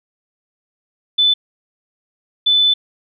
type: tone bursts at uneven times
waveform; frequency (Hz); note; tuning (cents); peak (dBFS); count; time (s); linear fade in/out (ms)
sine; 3505; A7; -7; -10; 2; 1.18-1.34 / 2.46-2.74; 10
effects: none